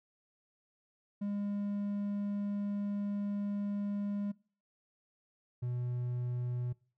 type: tone pair in turn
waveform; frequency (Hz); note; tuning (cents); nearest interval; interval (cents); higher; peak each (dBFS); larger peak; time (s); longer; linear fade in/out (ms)
triangle; 203.2 / 122.9; G#3 / B2; -38 / -8; major sixth; 870; first; -31 / -31; neither; 1.21-4.32 / 5.62-6.73; first; 10
effects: noise-tail reverb RT60 0.4 s tail -23 dB re dry